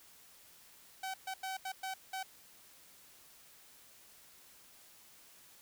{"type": "tone bursts at uneven times", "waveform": "sawtooth", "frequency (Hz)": 762, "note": "G5", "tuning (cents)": -49, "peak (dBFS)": -34, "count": 6, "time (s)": [[1.03, 1.14], [1.27, 1.34], [1.43, 1.57], [1.65, 1.72], [1.83, 1.94], [2.13, 2.23]], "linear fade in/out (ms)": 5, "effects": ["white hiss -60 dBFS RMS until 5.61 s"]}